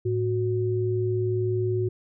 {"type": "tone pair together", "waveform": "sine", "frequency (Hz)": [109.2, 367.3], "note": ["A2", "F#4"], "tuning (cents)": [-13, -13], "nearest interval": "octave + major sixth", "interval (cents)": 2100, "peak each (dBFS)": -25, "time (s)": [0.05, 1.89], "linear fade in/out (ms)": 10, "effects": []}